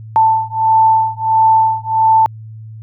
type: beating tone pair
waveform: sine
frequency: 885 / 886.5 Hz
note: A5 / A5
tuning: +10 / +13 cents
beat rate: 1.5 Hz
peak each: -12 dBFS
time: 0.16-2.26 s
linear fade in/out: 0 ms
effects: added 110 Hz sine -29 dBFS peak until 2.82 s